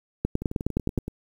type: two click trains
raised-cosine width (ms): 3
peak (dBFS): -10 / -19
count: 8 / 8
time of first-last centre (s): 0.25-0.978 / 0.42-1.08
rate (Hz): 9.62 / 10.6
effects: 8-bit